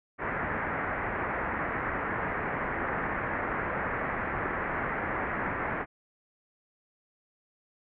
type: low-pass noise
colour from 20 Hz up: white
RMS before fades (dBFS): -32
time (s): 0.18-5.86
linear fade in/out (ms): 50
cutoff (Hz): 2000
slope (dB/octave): 48
effects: none